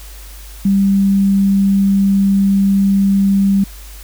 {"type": "tone", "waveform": "sine", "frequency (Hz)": 196.8, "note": "G3", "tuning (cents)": 7, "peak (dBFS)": -9, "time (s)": [0.65, 3.64], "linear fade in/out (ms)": 5, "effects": ["added 50 Hz sine -32 dBFS peak until 4.03 s", "white hiss -39 dBFS RMS until 4.03 s"]}